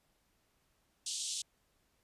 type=band-pass noise; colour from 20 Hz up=white; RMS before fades=-39 dBFS; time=1.06-1.42 s; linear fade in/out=5 ms; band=3100 to 8800 Hz; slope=48 dB/octave; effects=pink hiss -75 dBFS RMS until 2.03 s + resampled to 32000 Hz